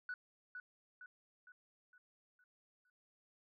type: tone with echo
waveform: sine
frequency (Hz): 1479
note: F#6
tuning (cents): -1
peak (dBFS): -39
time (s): 0.09-0.14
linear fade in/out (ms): 2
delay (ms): 460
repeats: 6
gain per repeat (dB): -6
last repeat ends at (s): 2.9
effects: tanh soft clip ceiling -37 dBFS